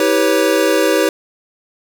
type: chord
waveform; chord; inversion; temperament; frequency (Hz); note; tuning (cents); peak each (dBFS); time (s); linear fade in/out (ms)
square; C# half-diminished seventh; first; equal with one note detuned; 321.9 / 392 / 493.9 / 554.4; E4 / G4 / B4 / C#5; -41 / 0 / 0 / 0; -18; 0-1.09; 2
effects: none